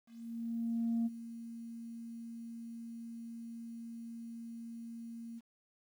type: tone with ADSR envelope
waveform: sine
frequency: 230.9 Hz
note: A#3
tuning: 16 cents flat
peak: -28 dBFS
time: 0.06-5.41 s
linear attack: 1000 ms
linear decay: 29 ms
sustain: -15 dB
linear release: 34 ms
effects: tanh soft clip ceiling -27 dBFS + 11-bit